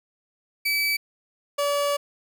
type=tone pair in turn; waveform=30% pulse; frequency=2300 / 573.5 Hz; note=D7 / D5; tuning=-37 / -41 cents; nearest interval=2 octaves; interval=2404 cents; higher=first; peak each=-19 dBFS; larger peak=neither; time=0.65-0.97 / 1.58-1.97 s; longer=second; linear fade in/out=10 ms; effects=none